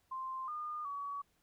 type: tone with pitch steps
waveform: sine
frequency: 1047 / 1216 / 1132 Hz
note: C6 / D#6 / C#6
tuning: +1 / -40 / +36 cents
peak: -38 dBFS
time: 0.11-1.22 s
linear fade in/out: 10 ms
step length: 370 ms
effects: pink hiss -75 dBFS RMS until 1.42 s